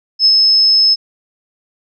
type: tone with ADSR envelope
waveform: sine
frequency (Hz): 5200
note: E8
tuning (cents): -24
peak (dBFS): -5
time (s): 0.19-0.96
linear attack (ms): 63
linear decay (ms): 54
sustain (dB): -2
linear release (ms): 32
effects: none